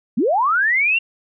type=linear sweep; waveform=sine; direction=up; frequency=185 to 2800 Hz; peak=-14 dBFS; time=0.17-0.99 s; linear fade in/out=10 ms; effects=none